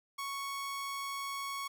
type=tone; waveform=sawtooth; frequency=1108.7 Hz; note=C#6; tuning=in tune; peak=-33 dBFS; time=0.18-1.68 s; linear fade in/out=10 ms; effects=none